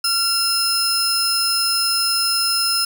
sawtooth tone pair together, 1372 / 5180 Hz, F6 / E8, -31 / -31 cents, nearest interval octave + major seventh, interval 2300 cents, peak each -20 / -15 dBFS, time 0.04-2.85 s, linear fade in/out 5 ms, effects none

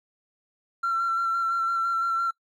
triangle tone with vibrato, 1358 Hz, F6, 49 cents flat, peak -19 dBFS, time 0.83-2.31 s, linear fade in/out 10 ms, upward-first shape square, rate 5.9 Hz, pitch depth 16 cents each way, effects noise-tail reverb RT60 0.1 s tail -23 dB re dry + tanh soft clip ceiling -20 dBFS

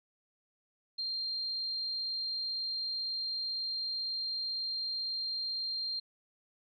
sine tone, 4186 Hz, C8, in tune, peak -33 dBFS, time 0.98-6 s, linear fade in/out 10 ms, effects none

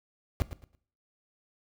brown noise with echo, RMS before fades -25 dBFS, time 0.4-0.42 s, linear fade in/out 0 ms, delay 110 ms, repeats 3, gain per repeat -12 dB, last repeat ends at 0.75 s, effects noise-tail reverb RT60 0.5 s tail -17 dB re dry

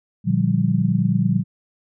sine chord, G minor seventh, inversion first, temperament just, 117.6 / 147 / 176.4 / 196 Hz, Bb2 / D3 / F3 / G3, +16 / +2 / +18 / 0 cents, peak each -22 / -23 / -20 / -21 dBFS, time 0.24-1.44 s, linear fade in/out 50 ms, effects none

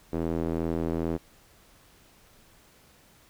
square tone with band-pass filter, 41.2 Hz, E1, in tune, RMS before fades -29 dBFS, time 0.12-1.18 s, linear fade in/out 20 ms, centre 350 Hz, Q 1.4, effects pink hiss -58 dBFS RMS until 3.29 s

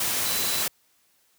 sine tone in noise, 4000 Hz, B7, 21 cents sharp, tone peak -33 dBFS, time 0.25-0.62 s, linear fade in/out 5 ms, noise white, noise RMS -26 dBFS, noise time 0-0.68 s, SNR -10 dB, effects white hiss -65 dBFS RMS until 1.38 s + high-pass 60 Hz 12 dB/octave

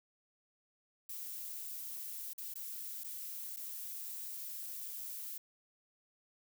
violet noise with dropouts, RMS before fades -44 dBFS, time 1.09-5.38 s, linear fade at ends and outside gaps 5 ms, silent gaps 2.334-2.379 / 2.54-2.555 / 3.037-3.043 / 3.563-3.569 s, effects none

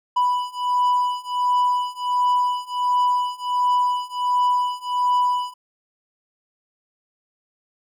triangle beating tone pair, 987.8 / 989.2 Hz, B5 / B5, 0 / +3 cents, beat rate 1.4 Hz, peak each -20 / -19 dBFS, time 0.16-5.54 s, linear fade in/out 10 ms, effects none

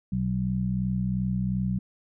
harmonic tone, 62.8 Hz, B1, 30 cents sharp, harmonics 1 / 2 / 3, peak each -35 / -29 / -26 dBFS, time 0.12-1.79 s, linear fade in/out 5 ms, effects none

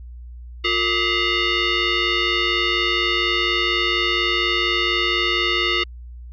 sine tone with frequency modulation, 356.4 Hz, F4, 35 cents sharp, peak -17 dBFS, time 0.64-5.84 s, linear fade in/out 10 ms, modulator 817 Hz, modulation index 4.3, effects added 60 Hz sine -34 dBFS peak until 6.32 s

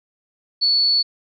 sine tone, 4435 Hz, C#8, in tune, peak -14 dBFS, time 0.61-1.03 s, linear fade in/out 20 ms, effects none

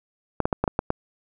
clicks, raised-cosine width 1 ms, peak -7 dBFS, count 7, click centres 0.403 / 0.455 / 0.528 / 0.64 / 0.678 / 0.791 / 0.904 s, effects none

